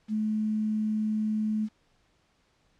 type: tone with quantisation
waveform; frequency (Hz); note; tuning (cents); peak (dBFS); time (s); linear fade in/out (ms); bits
sine; 215.2; A3; -38; -25; 0.08-1.69; 50; 9
effects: pink hiss -68 dBFS RMS until 2.79 s + low-pass 6000 Hz 12 dB/octave